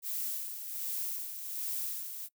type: noise with tremolo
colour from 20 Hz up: violet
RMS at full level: -35 dBFS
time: 0.02-2.29 s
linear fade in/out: 50 ms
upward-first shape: sine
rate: 1.3 Hz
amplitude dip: 55%
effects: noise-tail reverb RT60 0.1 s tail -23 dB re dry